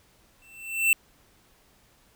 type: tone with exponential growth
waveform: square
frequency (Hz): 2680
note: E7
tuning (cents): +28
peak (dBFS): -16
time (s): 0.42-0.93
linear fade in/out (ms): 1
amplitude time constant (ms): 110
effects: pink hiss -61 dBFS RMS until 2.15 s